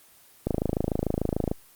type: click train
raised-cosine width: 2 ms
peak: -11 dBFS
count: 29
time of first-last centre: 0.47-1.515 s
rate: 26.8 Hz
effects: white hiss -55 dBFS RMS until 1.75 s + Opus 24 kbps